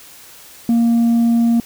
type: tone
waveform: sine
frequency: 233.1 Hz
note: A#3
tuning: in tune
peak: -8 dBFS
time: 0.69-1.6 s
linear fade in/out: 2 ms
effects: tanh soft clip ceiling -10 dBFS + white hiss -41 dBFS RMS until 1.65 s